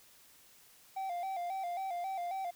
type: tone with vibrato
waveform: triangle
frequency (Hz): 734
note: F#5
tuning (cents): -14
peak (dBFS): -33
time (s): 0.96-2.51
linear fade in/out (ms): 10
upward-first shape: square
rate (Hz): 3.7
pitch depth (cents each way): 83
effects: white hiss -61 dBFS RMS until 2.55 s